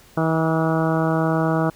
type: harmonic tone with a mistuned harmonic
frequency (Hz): 161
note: E3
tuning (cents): -41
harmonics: 1 / 2 / 3 / 4 / 5 / 6 / 7 / 8 / 9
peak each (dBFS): -21 / -23 / -27 / -25 / -29 / -32 / -31 / -31 / -32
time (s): 0.17-1.7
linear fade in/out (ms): 5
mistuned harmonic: 7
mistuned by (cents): +29
effects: pink hiss -50 dBFS RMS until 1.75 s